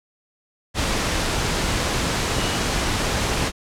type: tone in noise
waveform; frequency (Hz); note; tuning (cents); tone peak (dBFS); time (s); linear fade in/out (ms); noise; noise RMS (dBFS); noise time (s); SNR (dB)
sine; 2924; F#7; -21; -32; 2.34-2.59; 50; pink; -22; 0.74-3.52; -13
effects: low-pass 8000 Hz 12 dB/octave